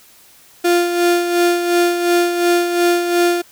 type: tone with tremolo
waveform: 35% pulse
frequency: 348.8 Hz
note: F4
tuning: 2 cents flat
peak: -9 dBFS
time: 0.64-3.42 s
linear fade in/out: 10 ms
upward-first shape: sine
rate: 2.8 Hz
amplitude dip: 55%
effects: white hiss -47 dBFS RMS until 3.51 s